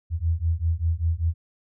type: beating tone pair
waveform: sine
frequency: 80.4 / 85.5 Hz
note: E2 / F2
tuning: -43 / -36 cents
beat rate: 5.1 Hz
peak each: -24 dBFS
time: 0.1-1.34 s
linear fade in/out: 50 ms
effects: none